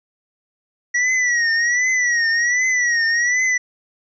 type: tone with vibrato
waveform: square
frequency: 1926 Hz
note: B6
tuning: 44 cents flat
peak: -16 dBFS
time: 0.94-3.58 s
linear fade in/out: 10 ms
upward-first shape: triangle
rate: 1.3 Hz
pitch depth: 110 cents each way
effects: resampled to 16000 Hz